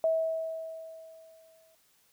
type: tone with exponential decay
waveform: sine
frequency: 647 Hz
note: E5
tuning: 32 cents flat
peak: -22 dBFS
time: 0.04-1.75 s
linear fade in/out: 1 ms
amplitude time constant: 370 ms
effects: white hiss -67 dBFS RMS until 2.12 s